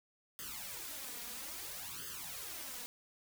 white noise with flanger, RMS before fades -45 dBFS, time 0.39-2.86 s, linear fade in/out 0 ms, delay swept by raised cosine 0.62 to 4.22 ms, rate 0.6 Hz, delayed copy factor +0.95, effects none

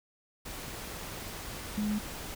sine tone in noise, 210 Hz, G#3, 19 cents sharp, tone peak -28 dBFS, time 1.77-1.99 s, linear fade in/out 10 ms, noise pink, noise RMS -41 dBFS, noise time 0.45-2.35 s, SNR +10 dB, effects none

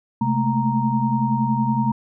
sine tone cluster, 130.8 / 214.3 / 225 / 932 Hz, C3 / A3 / A3 / A#5, 0 / -45 / +39 / -1 cents, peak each -23 dBFS, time 0.21-1.92 s, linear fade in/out 5 ms, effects none

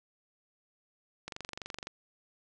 click train, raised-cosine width 0.2 ms, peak -22 dBFS, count 15, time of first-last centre 1.28-1.871 s, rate 23.7 Hz, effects resampled to 24000 Hz + 8-bit

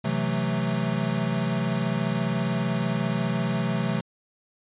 square chord, F# half-diminished seventh, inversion second, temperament equal, 130.81 / 164.81 / 185 / 220 Hz, C3 / E3 / F#3 / A3, 0 / 0 / 0 / 0 cents, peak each -30 dBFS, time 0.04-4.01 s, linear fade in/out 10 ms, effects resampled to 8000 Hz

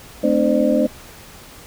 sine tone cluster, 218.5 / 258.3 / 298.8 / 517 / 600 Hz, A3 / C4 / D4 / C5 / D5, -12 / -22 / +30 / -21 / +37 cents, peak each -20 dBFS, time 0.23-0.87 s, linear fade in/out 10 ms, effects pink hiss -41 dBFS RMS until 1.66 s

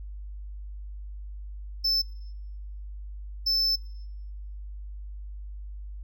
triangle tone bursts at uneven times, 5274 Hz, E8, in tune, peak -21 dBFS, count 2, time 1.84-2.02 / 3.46-3.76 s, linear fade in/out 10 ms, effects noise-tail reverb RT60 0.9 s tail -23 dB re dry + added 50 Hz sine -36 dBFS peak until 6.03 s

